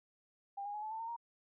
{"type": "tone with pitch steps", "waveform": "sine", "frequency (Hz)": [798, 819.5, 841.6, 864.2, 887.5, 911.4, 935.9], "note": ["G5", "G#5", "G#5", "A5", "A5", "A#5", "A#5"], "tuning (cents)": [31, -23, 23, -31, 15, -39, 7], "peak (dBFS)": -39, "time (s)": [0.57, 1.165], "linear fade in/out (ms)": 10, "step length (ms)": 85, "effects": []}